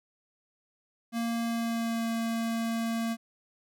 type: tone with pitch glide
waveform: square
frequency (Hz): 231.8 to 228.5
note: A#3 to A#3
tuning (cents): -10 to -34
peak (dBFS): -29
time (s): 1.12-3.17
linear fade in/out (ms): 50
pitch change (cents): -24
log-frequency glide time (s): 1.45-2.09
effects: none

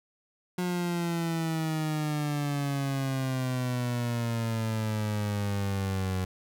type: exponential sweep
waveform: 30% pulse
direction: down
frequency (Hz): 180.4 to 92.5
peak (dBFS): -25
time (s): 0.58-6.25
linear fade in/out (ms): 5
effects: none

